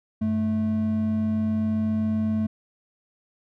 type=tone pair together; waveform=triangle; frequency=97.25 / 217.7 Hz; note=G2 / A3; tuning=-13 / -18 cents; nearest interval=octave + major second; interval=1395 cents; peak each=-28 / -20 dBFS; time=0.21-2.47 s; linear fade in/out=10 ms; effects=none